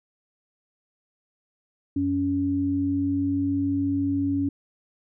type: tone pair together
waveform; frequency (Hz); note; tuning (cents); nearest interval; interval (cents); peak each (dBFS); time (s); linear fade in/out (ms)
sine; 93.5 / 280.2; F#2 / C#4; +19 / +19; octave + perfect fifth; 1900; -30 / -22; 1.96-4.49; 5
effects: none